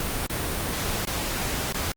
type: noise with dropouts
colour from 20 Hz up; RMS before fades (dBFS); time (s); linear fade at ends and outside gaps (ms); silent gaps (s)
pink; -28; 0-1.92; 2; 0.266-0.297 / 1.052-1.071 / 1.725-1.744
effects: Opus 32 kbps